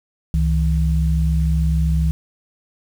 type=tone pair together; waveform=sine; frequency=67.8 / 160.65 Hz; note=C#2 / E3; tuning=-38 / -44 cents; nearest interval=octave + minor third; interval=1494 cents; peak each=-16 / -19 dBFS; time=0.34-2.11 s; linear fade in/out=0 ms; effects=7-bit

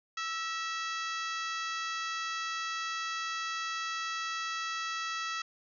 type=harmonic tone with a mistuned harmonic; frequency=659.3 Hz; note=E5; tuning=in tune; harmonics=2 / 3 / 4 / 5 / 6 / 7 / 8 / 9 / 10; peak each=-36 / -40 / -42 / -44 / -46 / -47 / -48 / -49 / -50 dBFS; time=0.17-5.42 s; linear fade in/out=5 ms; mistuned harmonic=3; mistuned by=-50 cents; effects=none

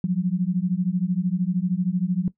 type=beating tone pair; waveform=sine; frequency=174.61 / 187.61 Hz; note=F3 / F#3; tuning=0 / +24 cents; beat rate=13 Hz; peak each=-23 dBFS; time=0.04-2.28 s; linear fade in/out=2 ms; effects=noise-tail reverb RT60 0.1 s tail -18 dB re dry

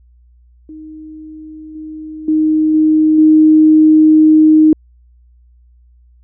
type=tone with level steps; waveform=sine; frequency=311.1 Hz; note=D#4; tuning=in tune; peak=-29 / -25 / -9 / -7 / -4 dBFS; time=0.69-4.73 s; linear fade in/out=2 ms; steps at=1.75 / 2.28 / 2.74 / 3.18 s; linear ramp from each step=5 ms; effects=added 60 Hz sine -44 dBFS peak until 6.23 s

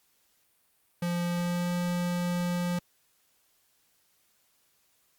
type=tone with pitch glide; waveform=square; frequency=174 to 176.02 Hz; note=F3 to F3; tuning=-6 to +14 cents; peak=-28 dBFS; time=1.02-2.79 s; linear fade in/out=5 ms; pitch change=+20 cents; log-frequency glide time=1.26-1.73 s; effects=white hiss -69 dBFS RMS until 5.18 s + Opus 48 kbps

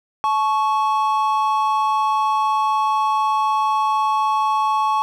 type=tone pair together; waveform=triangle; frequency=864.7 / 1108.7 Hz; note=A5 / C#6; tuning=-30 / 0 cents; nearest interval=major third; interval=430 cents; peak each=-17 dBFS; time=0.24-5.02 s; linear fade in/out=0 ms; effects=none

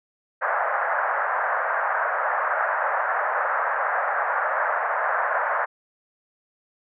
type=band-pass noise; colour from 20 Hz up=white; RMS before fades=-24 dBFS; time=0.41-5.66 s; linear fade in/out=20 ms; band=550 to 1700 Hz; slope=48 dB/octave; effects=none

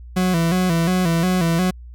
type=tone with vibrato; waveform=40% pulse; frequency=174.8 Hz; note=F3; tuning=2 cents sharp; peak=-15 dBFS; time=0.16-1.71 s; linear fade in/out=10 ms; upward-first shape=square; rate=2.8 Hz; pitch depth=86 cents each way; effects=added 60 Hz sine -35 dBFS peak until 1.94 s

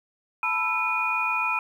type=tone cluster; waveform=sine; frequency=879 / 986 / 1327 / 2459 Hz; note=A5 / B5 / E6 / D#7; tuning=-2 / -3 / +11 / -21 cents; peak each=-32 / -30 / -29 / -25 dBFS; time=0.43-1.59 s; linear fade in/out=2 ms; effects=9-bit

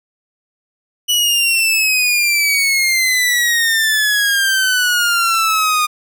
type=exponential sweep; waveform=sawtooth; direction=down; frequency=2960 to 1220 Hz; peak=-9 dBFS; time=1.08-5.87 s; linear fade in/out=20 ms; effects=none

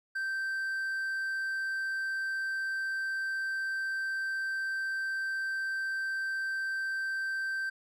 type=tone; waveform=triangle; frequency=1561 Hz; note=G6; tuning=8 cents flat; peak=-29 dBFS; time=0.15-7.7 s; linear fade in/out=10 ms; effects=none

